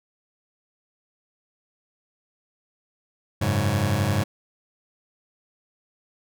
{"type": "chord", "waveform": "sawtooth", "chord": "F# suspended second", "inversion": "none", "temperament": "just", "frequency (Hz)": [92.5, 104.06, 138.75], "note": ["F#2", "G#2", "C#3"], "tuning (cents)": [0, 4, 2], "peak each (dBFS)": [-22, -19, -22], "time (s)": [3.41, 4.24], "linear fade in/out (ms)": 10, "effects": []}